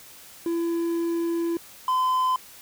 triangle tone pair in turn, 336.9 / 1022.5 Hz, E4 / C6, +38 / -40 cents, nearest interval octave + perfect fifth, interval 1922 cents, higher second, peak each -21 / -18 dBFS, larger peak second, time 0.46-1.57 / 1.88-2.36 s, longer first, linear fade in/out 2 ms, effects white hiss -47 dBFS RMS until 2.61 s

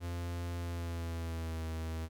45% pulse tone with pitch glide, 86.5 to 80.71 Hz, F2 to E2, -16 to -36 cents, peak -36 dBFS, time 0-2.09 s, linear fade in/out 50 ms, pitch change -120 cents, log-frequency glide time 0.57-1.66 s, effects none

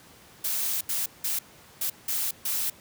blue noise bursts at uneven times, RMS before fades -28 dBFS, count 6, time 0.44-0.81 / 0.89-1.06 / 1.24-1.39 / 1.81-1.9 / 2.08-2.31 / 2.45-2.7 s, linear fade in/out 5 ms, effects pink hiss -52 dBFS RMS until 2.8 s + high-pass 80 Hz 12 dB/octave

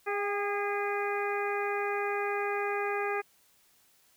harmonic tone with a mistuned harmonic, 408.5 Hz, G#4, 29 cents flat, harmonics 1 / 2 / 3 / 4 / 5 / 6, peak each -32 / -35 / -37 / -38 / -39 / -40 dBFS, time 0.06-3.22 s, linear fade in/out 20 ms, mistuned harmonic 2, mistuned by -26 cents, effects white hiss -65 dBFS RMS until 4.16 s

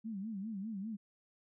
sine tone with vibrato, 207.7 Hz, G#3, in tune, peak -38 dBFS, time 0.04-0.97 s, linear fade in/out 20 ms, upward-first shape sine, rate 5 Hz, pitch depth 160 cents each way, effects none

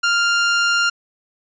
sawtooth tone, 1396.9 Hz, F6, in tune, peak -11 dBFS, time 0.03-0.9 s, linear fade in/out 10 ms, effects resampled to 16000 Hz

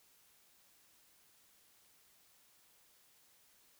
silence, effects white hiss -68 dBFS RMS until 3.79 s

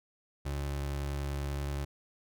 30% pulse tone, 70.5 Hz, C#2, 30 cents sharp, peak -30 dBFS, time 0.45-1.85 s, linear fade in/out 10 ms, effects none

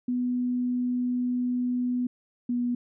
sine tone pair in turn, 247.5 / 243.2 Hz, B3 / B3, +4 / -26 cents, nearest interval unison, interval 30 cents, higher first, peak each -24 dBFS, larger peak neither, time 0.08-2.07 / 2.49-2.75 s, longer first, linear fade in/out 5 ms, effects none

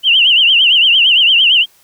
sine tone with vibrato, 2945 Hz, F#7, 9 cents flat, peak -6 dBFS, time 0.03-1.66 s, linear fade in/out 50 ms, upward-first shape triangle, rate 8.8 Hz, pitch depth 170 cents each way, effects white hiss -50 dBFS RMS until 1.83 s

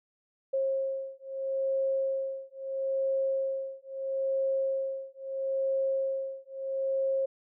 sine beating tone pair, 537 / 537.76 Hz, C5 / C5, +45 / +47 cents, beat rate 0.76 Hz, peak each -31 dBFS, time 0.53-7.26 s, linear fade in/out 10 ms, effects none

